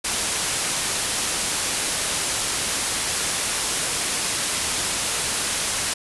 white low-pass noise, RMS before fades -25 dBFS, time 0.04-5.94 s, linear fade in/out 10 ms, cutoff 11000 Hz, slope 96 dB/octave, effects none

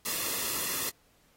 white noise with comb filter, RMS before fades -32 dBFS, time 0.05-0.9 s, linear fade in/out 10 ms, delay 1.3 ms, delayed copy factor -0.55, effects pink hiss -66 dBFS RMS until 1.36 s + AAC 48 kbps

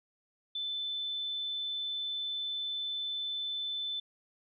sine tone, 3520 Hz, A7, in tune, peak -33 dBFS, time 0.55-4 s, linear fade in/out 5 ms, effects none

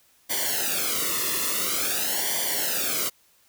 white noise with flanger, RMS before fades -26 dBFS, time 0.29-3.1 s, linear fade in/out 20 ms, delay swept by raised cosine 0.76 to 1.31 ms, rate 0.48 Hz, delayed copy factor -1, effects white hiss -61 dBFS RMS until 3.48 s

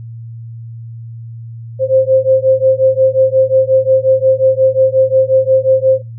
sine beating tone pair, 523.3 / 528.9 Hz, C5 / C5, 0 / +19 cents, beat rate 5.6 Hz, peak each -11 dBFS, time 1.79-6.02 s, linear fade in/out 50 ms, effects noise-tail reverb RT60 0.2 s tail -21 dB re dry + added 115 Hz sine -26 dBFS peak until 6.18 s

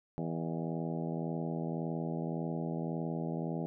harmonic tone with a mistuned harmonic, 81.8 Hz, E2, 13 cents flat, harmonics 2 / 3 / 4 / 5 / 6 / 7 / 8 / 9 / 10, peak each -36 / -40 / -42 / -44 / -46 / -47 / -48 / -49 / -50 dBFS, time 0.18-3.66 s, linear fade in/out 0 ms, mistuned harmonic 7, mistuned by +67 cents, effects none

